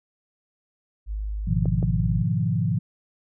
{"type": "tone", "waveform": "sine", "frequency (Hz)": 51.91, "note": "G#1", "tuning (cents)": 0, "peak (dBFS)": -26, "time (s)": [1.06, 2.25], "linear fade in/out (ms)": 50}
{"type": "chord", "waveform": "sine", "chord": "F half-diminished seventh", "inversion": "first", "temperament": "equal with one note detuned", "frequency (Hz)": [104.85, 123.47, 155.56, 174.61], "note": ["Ab2", "Cb3", "Eb3", "F3"], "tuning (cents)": [17, 0, 0, 0], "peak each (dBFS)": -26, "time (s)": [1.47, 2.79], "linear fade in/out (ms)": 10}
{"type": "clicks", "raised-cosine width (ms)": 2, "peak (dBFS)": -17, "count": 2, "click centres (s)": [1.657, 1.828]}
{"effects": []}